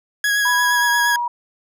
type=tone with vibrato; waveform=40% pulse; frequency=1661.2 Hz; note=G#6; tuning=in tune; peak=-15 dBFS; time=0.24-1.16 s; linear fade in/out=2 ms; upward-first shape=sine; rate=8.6 Hz; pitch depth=17 cents each way
type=tone with pitch glide; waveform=sine; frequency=986 to 958.5 Hz; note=B5 to A#5; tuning=-3 to +48 cents; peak=-19 dBFS; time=0.45-1.28 s; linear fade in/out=5 ms; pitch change=-49 cents; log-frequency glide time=0.68-0.9 s
effects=none

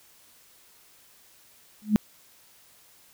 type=tone with exponential growth; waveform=sine; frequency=211.8 Hz; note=G#3; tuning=34 cents sharp; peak=-12 dBFS; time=1.82-1.96 s; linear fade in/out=0 ms; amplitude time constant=30 ms; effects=white hiss -57 dBFS RMS until 3.13 s

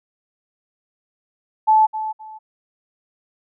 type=tone with echo; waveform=sine; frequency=869 Hz; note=A5; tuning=22 cents flat; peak=-10 dBFS; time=1.67-1.87 s; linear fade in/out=20 ms; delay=260 ms; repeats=2; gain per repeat=-12 dB; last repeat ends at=2.39 s; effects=none

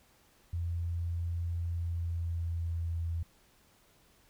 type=tone with pitch glide; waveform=sine; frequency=85.3 to 83.59 Hz; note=F2 to E2; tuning=-40 to +25 cents; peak=-31 dBFS; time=0.53-3.23 s; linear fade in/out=5 ms; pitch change=-35 cents; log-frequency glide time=1.66-3.01 s; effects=pink hiss -65 dBFS RMS until 4.29 s

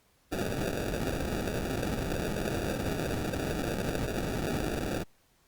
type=noise with sample-and-hold; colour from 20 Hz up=blue; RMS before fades=-32 dBFS; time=0.31-5.04 s; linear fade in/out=20 ms; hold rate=1050 Hz; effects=pink hiss -67 dBFS RMS until 5.47 s + Opus 48 kbps

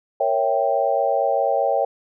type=chord; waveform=sine; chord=A# diminished seventh; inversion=none; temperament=equal; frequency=466.2 / 554.4 / 659.3 / 784 Hz; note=A#4 / C#5 / E5 / G5; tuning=0 / 0 / 0 / 0 cents; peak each=-26 / -21 / -23 / -22 dBFS; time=0.2-1.85 s; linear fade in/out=5 ms; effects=none

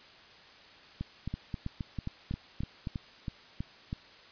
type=two click trains; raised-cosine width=5 ms; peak=-22 / -22 dBFS; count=8 / 9; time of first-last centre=1.01-2.872 / 1.34-3.929 s; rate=3.76 / 3.09 Hz; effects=white hiss -54 dBFS RMS until 4.31 s + resampled to 11025 Hz

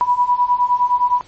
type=beating tone pair; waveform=sine; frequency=976 / 985.7 Hz; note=B5 / B5; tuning=-21 / -4 cents; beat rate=9.7 Hz; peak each=-17 / -15 dBFS; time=0.01-1.21 s; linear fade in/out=0 ms; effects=pink hiss -47 dBFS RMS until 1.27 s + MP3 32 kbps

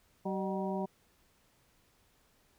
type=harmonic tone with a mistuned harmonic; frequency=190.8 Hz; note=G3; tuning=47 cents flat; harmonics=1 / 2 / 3 / 4 / 5; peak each=-35 / -38 / -40 / -41 / -42 dBFS; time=0.25-0.86 s; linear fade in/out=10 ms; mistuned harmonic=3; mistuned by=+96 cents; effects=pink hiss -69 dBFS RMS until 2.58 s

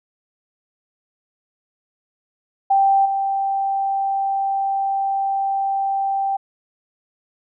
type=tone with level steps; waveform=sine; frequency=784 Hz; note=G5; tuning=in tune; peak=-12 / -18 dBFS; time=2.7-6.37 s; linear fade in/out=10 ms; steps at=3.05 s; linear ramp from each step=10 ms; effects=none

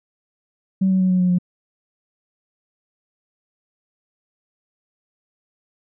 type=tone with pitch steps; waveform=sine; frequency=190.4 / 188 / 185.62 / 183.28 / 180.96 / 178.68 Hz; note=F#3 / F#3 / F#3 / F#3 / F#3 / F3; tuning=+50 / +28 / +6 / -16 / -38 / +40 cents; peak=-13 dBFS; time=0.81-1.386 s; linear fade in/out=10 ms; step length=96 ms; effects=tanh soft clip ceiling -10 dBFS

